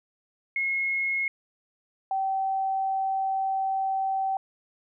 sine tone pair in turn, 2165 / 771.2 Hz, C#7 / G5, -41 / -28 cents, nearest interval octave + tritone, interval 1787 cents, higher first, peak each -24 dBFS, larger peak neither, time 0.56-1.28 / 2.11-4.37 s, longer second, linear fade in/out 2 ms, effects none

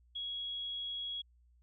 sine tone, 3324 Hz, G#7, 1 cent sharp, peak -37 dBFS, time 0.15-1.22 s, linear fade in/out 10 ms, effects added 60 Hz sine -63 dBFS peak until 1.62 s

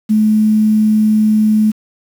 sine tone with quantisation, 215.2 Hz, A3, 38 cents flat, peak -8 dBFS, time 0.09-1.72 s, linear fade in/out 20 ms, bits 6, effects none

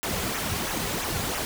pink noise with flanger, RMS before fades -29 dBFS, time 0.03-1.45 s, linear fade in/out 0 ms, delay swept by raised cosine 0.21 to 3.41 ms, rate 3 Hz, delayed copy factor -0.6, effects none

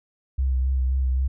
sine tone with vibrato, 65.1 Hz, C2, 8 cents flat, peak -19 dBFS, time 0.38-1.28 s, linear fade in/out 10 ms, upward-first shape sine, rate 3.8 Hz, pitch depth 31 cents each way, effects none

